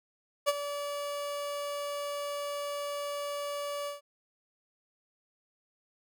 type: tone with ADSR envelope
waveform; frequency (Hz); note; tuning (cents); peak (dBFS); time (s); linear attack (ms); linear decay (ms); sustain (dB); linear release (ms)
30% pulse; 576; D5; -34; -19; 0.46-4.01; 27; 33; -12; 140
effects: none